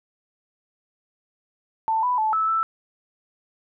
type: tone with pitch steps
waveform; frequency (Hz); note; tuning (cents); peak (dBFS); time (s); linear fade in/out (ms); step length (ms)
sine; 888 / 992 / 870 / 1307 / 1323; A5 / B5 / A5 / E6 / E6; +16 / +7 / -20 / -15 / +6; -19; 1.88-2.63; 0; 150
effects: none